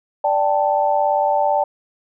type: chord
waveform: sine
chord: D suspended fourth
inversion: none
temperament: just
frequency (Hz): 587.3 / 783.1 / 881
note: D5 / G5 / A5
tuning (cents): 0 / -2 / +2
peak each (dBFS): -19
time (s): 0.24-1.64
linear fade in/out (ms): 5
effects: none